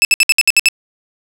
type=tone bursts; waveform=sawtooth; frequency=2623 Hz; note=E7; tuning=9 cents flat; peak=-3 dBFS; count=8; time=0.02-0.686 s; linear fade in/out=0 ms; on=29 ms; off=62 ms; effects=low-pass 12000 Hz 12 dB/octave